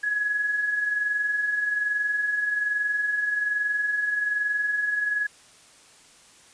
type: tone pair together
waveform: sine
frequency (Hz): 1661.2 / 1682.4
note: G#6 / G#6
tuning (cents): 0 / +22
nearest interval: unison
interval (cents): 22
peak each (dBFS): -33 / -23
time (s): 0.03-5.27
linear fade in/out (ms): 10
effects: white hiss -53 dBFS RMS until 6.53 s + resampled to 22050 Hz